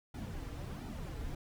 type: noise with flanger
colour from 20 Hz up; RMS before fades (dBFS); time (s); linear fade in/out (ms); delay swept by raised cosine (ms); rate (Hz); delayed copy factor
brown; -42; 0.14-1.35; 5; 1.8 to 5.5; 1.4; -0.75
effects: none